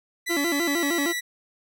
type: tone with pitch glide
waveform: sawtooth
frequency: 1987 to 1956.3 Hz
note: B6 to B6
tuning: +10 to -17 cents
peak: -23 dBFS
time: 0.26-1.21 s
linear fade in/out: 20 ms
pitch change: -27 cents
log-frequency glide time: 0.67-0.82 s
type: tone with vibrato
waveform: 40% pulse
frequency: 312.5 Hz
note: D#4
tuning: 8 cents sharp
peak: -23 dBFS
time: 0.29-1.13 s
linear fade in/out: 20 ms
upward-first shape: square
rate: 6.5 Hz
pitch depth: 160 cents each way
effects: none